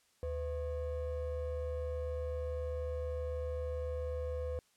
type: ring-modulated tone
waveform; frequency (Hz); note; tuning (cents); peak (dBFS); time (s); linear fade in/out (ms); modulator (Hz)
triangle; 289.6; D4; -24; -30; 0.23-4.59; 0; 214
effects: white hiss -71 dBFS RMS until 4.76 s + low-pass 10000 Hz 12 dB/octave